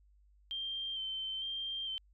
sine tone with vibrato, 3136 Hz, G7, in tune, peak -36 dBFS, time 0.51-1.98 s, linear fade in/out 0 ms, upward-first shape square, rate 1.1 Hz, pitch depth 21 cents each way, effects added 50 Hz sine -62 dBFS peak until 2.13 s

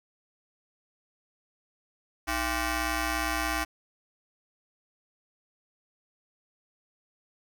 10% pulse ring-modulated tone, 369.4 Hz, F#4, 3 cents flat, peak -16 dBFS, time 2.27-3.65 s, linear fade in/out 20 ms, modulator 428 Hz, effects none

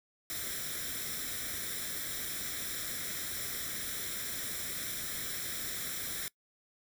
white noise with comb filter, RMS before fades -38 dBFS, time 0.3-6.28 s, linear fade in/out 0 ms, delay 0.54 ms, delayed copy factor +0.7, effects noise-tail reverb RT60 0.1 s tail -22 dB re dry

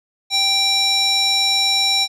square tone with band-pass filter, 784 Hz, G5, in tune, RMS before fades -17 dBFS, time 0.3-2.08 s, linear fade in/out 50 ms, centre 4600 Hz, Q 5.1, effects none

